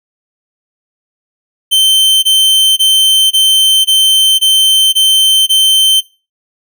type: tone bursts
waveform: 45% pulse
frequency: 3100 Hz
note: G7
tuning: 20 cents flat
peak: -5 dBFS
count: 8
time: 1.71-6.01 s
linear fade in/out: 20 ms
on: 520 ms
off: 20 ms
effects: noise-tail reverb RT60 0.3 s tail -19 dB re dry